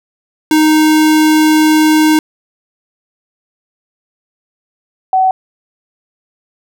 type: tone pair in turn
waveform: square / sine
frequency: 310.2 / 754.2 Hz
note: D#4 / F#5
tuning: -5 / +33 cents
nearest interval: octave + minor third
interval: 1538 cents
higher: second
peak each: -7 dBFS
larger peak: neither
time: 0.51-2.19 / 5.13-5.31 s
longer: first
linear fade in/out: 2 ms
effects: none